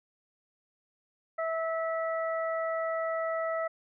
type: harmonic tone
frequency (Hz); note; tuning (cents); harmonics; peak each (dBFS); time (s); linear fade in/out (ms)
652; E5; -19; 1 / 2 / 3; -30 / -35 / -39; 1.38-3.68; 10
effects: none